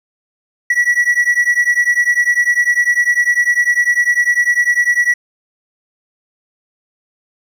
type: beating tone pair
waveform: triangle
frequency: 1934 / 1944 Hz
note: B6 / B6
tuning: -37 / -28 cents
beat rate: 10 Hz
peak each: -12 dBFS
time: 0.7-5.14 s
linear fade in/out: 5 ms
effects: none